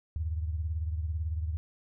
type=beating tone pair; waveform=sine; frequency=77.78 / 95.78 Hz; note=D#2 / G2; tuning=0 / -40 cents; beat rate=18 Hz; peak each=-30 / -38 dBFS; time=0.16-1.57 s; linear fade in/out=0 ms; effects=none